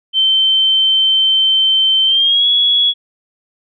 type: tone with pitch glide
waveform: sine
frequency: 3100 to 3361 Hz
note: G7 to G#7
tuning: -20 to +20 cents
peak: -9 dBFS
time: 0.13-2.94 s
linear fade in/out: 50 ms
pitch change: +140 cents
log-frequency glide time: 2.05-2.47 s
effects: none